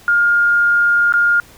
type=tone with dropouts; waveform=sine; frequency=1414 Hz; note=F6; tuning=21 cents sharp; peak=-10 dBFS; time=0.08-1.4 s; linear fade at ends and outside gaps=1 ms; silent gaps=1.124-1.138 s; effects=pink hiss -44 dBFS RMS until 1.57 s